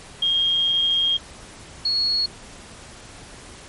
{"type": "tone pair in turn", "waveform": "sine", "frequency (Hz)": [3236, 4337], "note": ["G#7", "C#8"], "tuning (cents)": [-46, -39], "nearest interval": "perfect fourth", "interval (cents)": 507, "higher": "second", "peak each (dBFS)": [-17, -18], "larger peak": "first", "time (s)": [[0.22, 1.17], [1.85, 2.26]], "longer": "first", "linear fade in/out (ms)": 5, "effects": ["pink hiss -42 dBFS RMS until 3.68 s", "MP3 48 kbps"]}